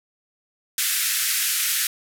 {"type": "band-pass noise", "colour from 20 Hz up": "white", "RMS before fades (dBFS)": -23, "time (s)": [0.78, 1.87], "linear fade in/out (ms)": 2, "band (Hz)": [1400, 15000], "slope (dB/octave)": 48, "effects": []}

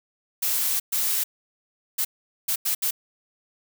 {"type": "noise bursts at uneven times", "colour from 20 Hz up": "blue", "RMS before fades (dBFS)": -24, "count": 6, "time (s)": [[0.42, 0.8], [0.92, 1.24], [1.98, 2.05], [2.48, 2.56], [2.65, 2.75], [2.82, 2.91]], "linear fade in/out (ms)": 10, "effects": []}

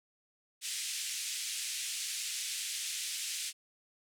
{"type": "band-pass noise", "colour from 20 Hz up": "white", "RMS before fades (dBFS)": -38, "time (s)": [0.61, 3.53], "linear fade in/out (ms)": 50, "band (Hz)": [2200, 9400], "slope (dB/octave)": 24, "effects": []}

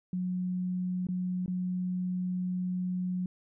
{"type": "tone with dropouts", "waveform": "sine", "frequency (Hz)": 181.9, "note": "F#3", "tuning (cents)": -29, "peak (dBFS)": -29, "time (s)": [0.13, 3.26], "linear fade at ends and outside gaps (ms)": 2, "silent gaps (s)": [[1.069, 1.087], [1.461, 1.479]], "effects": []}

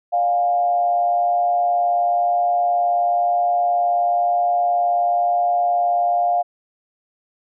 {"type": "tone with frequency modulation", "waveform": "sine", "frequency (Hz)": 705, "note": "F5", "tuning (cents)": 16, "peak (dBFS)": -15, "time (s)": [0.12, 6.43], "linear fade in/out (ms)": 20, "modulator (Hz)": 119, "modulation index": 0.44, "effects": []}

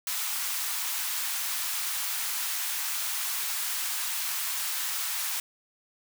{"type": "high-pass noise", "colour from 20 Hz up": "white", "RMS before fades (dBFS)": -31, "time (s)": [0.07, 5.4], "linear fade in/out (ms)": 2, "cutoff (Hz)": 870, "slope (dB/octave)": 24, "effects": []}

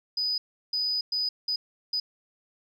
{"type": "tone bursts at uneven times", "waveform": "sine", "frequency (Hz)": 4978, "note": "D#8", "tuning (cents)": 0, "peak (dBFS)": -24, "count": 5, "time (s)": [[0.17, 0.38], [0.73, 1.01], [1.12, 1.29], [1.48, 1.56], [1.93, 2]], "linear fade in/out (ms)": 5, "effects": ["tanh soft clip ceiling -20 dBFS"]}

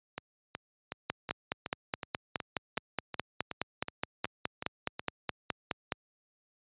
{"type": "two click trains", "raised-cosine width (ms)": 0.3, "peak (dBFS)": [-14, -20], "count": [24, 14], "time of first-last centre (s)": [[1.1, 5.922], [0.18, 4.995]], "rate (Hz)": [4.77, 2.7], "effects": ["high-pass 80 Hz 12 dB/octave", "resampled to 8000 Hz"]}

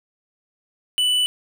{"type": "tone with tanh clipping", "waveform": "sine", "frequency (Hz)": 2979, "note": "F#7", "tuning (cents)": 11, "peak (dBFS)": -18, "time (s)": [0.98, 1.26], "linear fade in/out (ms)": 0, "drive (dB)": 10, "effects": []}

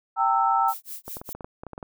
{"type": "chord", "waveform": "sine", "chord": "E diminished", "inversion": "first", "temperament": "equal with one note detuned", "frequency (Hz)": [784, 912.1, 1318.5], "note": ["G5", "Bb5", "E6"], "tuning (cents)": [0, -38, 0], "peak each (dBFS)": -23, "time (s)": [0.16, 0.74], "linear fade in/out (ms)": 50}
{"type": "noise with tremolo", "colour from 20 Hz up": "violet", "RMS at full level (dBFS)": -35, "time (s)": [0.68, 1.33], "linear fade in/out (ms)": 2, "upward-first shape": "sine", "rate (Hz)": 5, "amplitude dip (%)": 100}
{"type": "clicks", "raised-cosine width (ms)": 1, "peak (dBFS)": -23, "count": 12, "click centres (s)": [1.08, 1.169, 1.215, 1.291, 1.35, 1.408, 1.445, 1.635, 1.667, 1.733, 1.779, 1.828]}
{"effects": []}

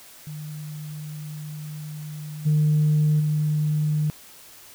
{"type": "tone with level steps", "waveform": "sine", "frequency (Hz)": 151.6, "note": "D#3", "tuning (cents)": -45, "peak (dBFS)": [-32, -15, -19], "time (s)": [0.27, 4.1], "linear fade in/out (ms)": 0, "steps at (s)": [2.45, 3.19], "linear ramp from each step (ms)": 20, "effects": ["tanh soft clip ceiling -13 dBFS", "white hiss -47 dBFS RMS until 4.74 s"]}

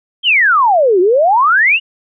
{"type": "exponential two-way sweep", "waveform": "sine", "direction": "down then up", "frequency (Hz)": [3267, 346.9, 2948], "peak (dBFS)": -7, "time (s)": [0.23, 1.8], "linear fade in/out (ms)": 50, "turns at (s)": 1, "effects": []}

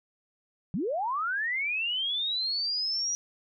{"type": "linear sweep", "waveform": "sine", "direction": "up", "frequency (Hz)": [148.2, 5820], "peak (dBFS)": -27, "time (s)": [0.74, 3.15], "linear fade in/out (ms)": 0, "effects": []}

